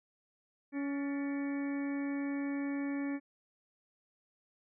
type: harmonic tone with a mistuned harmonic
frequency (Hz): 280.9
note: C#4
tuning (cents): +23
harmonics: 1 / 2 / 3 / 4 / 5 / 6 / 7 / 8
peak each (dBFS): -33 / -47 / -52 / -54 / -56 / -49 / -58 / -50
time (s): 0.72-3.2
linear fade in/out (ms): 50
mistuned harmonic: 6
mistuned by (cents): +72
effects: none